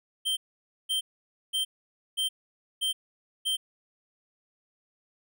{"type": "tone bursts", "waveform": "square", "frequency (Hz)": 3136, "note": "G7", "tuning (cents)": 0, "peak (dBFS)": -26, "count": 6, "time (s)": [0.25, 3.57], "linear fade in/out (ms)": 20, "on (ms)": 120, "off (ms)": 520, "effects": []}